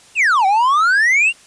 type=exponential two-way sweep; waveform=triangle; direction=down then up; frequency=2855 to 749 to 2855 Hz; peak=-9 dBFS; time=0.15-1.33 s; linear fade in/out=50 ms; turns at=0.46 s; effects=white hiss -46 dBFS RMS until 1.46 s + resampled to 22050 Hz